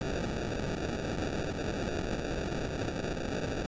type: noise with sample-and-hold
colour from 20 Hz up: blue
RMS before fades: -34 dBFS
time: 0.01-3.66 s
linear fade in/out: 0 ms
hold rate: 1050 Hz
effects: resampled to 16000 Hz